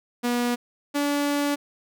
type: tone pair in turn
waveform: sawtooth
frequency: 242 / 287.8 Hz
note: B3 / D4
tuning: -35 / -35 cents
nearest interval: minor third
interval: 300 cents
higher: second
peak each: -18 dBFS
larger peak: neither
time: 0.23-0.56 / 0.94-1.56 s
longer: second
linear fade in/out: 20 ms
effects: none